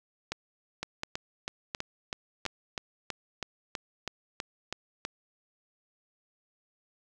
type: two click trains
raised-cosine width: 0.2 ms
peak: -16 / -15 dBFS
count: 14 / 4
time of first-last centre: 0.83-5.051 / 0.32-2.463 s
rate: 3.08 / 1.4 Hz
effects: none